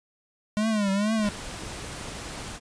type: tone with vibrato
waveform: square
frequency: 207.7 Hz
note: G#3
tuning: in tune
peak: -23 dBFS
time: 0.57-1.29 s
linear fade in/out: 0 ms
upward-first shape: triangle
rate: 2.2 Hz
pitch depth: 140 cents each way
type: clicks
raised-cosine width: 3 ms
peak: -35 / -33 / -31 / -25 / -32 / -27 dBFS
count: 6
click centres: 0.884 / 1.195 / 1.281 / 1.636 / 1.874 / 2.012 s
type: noise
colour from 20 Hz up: pink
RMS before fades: -37 dBFS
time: 1.21-2.6 s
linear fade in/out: 50 ms
effects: resampled to 22050 Hz